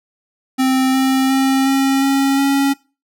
square tone with pitch steps, 261.6 / 264.5 / 267.4 / 270.4 / 273.3 / 276.4 Hz, C4 / C4 / C4 / C#4 / C#4 / C#4, 0 / +19 / +38 / -43 / -24 / -5 cents, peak -13 dBFS, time 0.58-2.74 s, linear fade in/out 20 ms, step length 360 ms, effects noise-tail reverb RT60 0.3 s tail -21 dB re dry

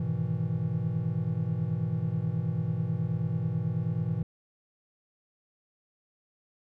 triangle chord, E major seventh, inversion first, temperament equal, 103.83 / 123.47 / 155.56 / 164.81 Hz, G#2 / B2 / D#3 / E3, 0 / 0 / 0 / 0 cents, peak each -32 / -30 / -33 / -29 dBFS, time 0-4.23 s, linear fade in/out 5 ms, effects none

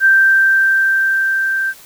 sine tone with level ramp, 1568 Hz, G6, in tune, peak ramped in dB -6 to -15 dBFS, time 0-1.74 s, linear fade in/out 50 ms, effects white hiss -41 dBFS RMS until 1.85 s

